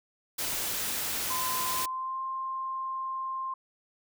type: noise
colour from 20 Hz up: white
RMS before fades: -32 dBFS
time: 0.38-1.86 s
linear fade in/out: 10 ms
type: tone with pitch glide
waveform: sine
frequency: 1025 to 1055 Hz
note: C6 to C6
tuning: -36 to +14 cents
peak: -31 dBFS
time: 1.3-3.54 s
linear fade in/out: 5 ms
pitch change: +50 cents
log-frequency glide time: 1.69-2.2 s
effects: none